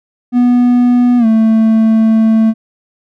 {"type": "tone with pitch glide", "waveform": "triangle", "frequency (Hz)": [244.9, 222], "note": ["B3", "A3"], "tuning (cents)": [-14, 16], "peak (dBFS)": -4, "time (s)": [0.32, 2.54], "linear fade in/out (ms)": 50, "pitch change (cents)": -170, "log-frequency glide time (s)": [1.18, 1.26], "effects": []}